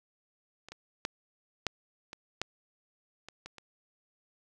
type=clicks; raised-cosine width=0.2 ms; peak=-29 / -27 / -14 / -12 / -25 / -14 / -27 / -26 / -30 dBFS; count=9; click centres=0.686 / 0.72 / 1.051 / 1.667 / 2.131 / 2.416 / 3.286 / 3.46 / 3.583 s; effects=none